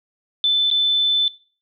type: tone with dropouts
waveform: sine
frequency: 3520 Hz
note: A7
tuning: in tune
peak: -14 dBFS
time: 0.44-1.28 s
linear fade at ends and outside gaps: 1 ms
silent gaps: 0.702-0.712 s
effects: noise-tail reverb RT60 0.4 s tail -21 dB re dry